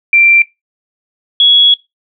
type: tone pair in turn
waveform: sine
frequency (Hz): 2358 / 3351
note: D7 / G#7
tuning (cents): +6 / +15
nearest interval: tritone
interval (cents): 609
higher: second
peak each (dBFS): -4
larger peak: neither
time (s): 0.13-0.42 / 1.4-1.74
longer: second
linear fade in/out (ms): 2
effects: noise-tail reverb RT60 0.2 s tail -21 dB re dry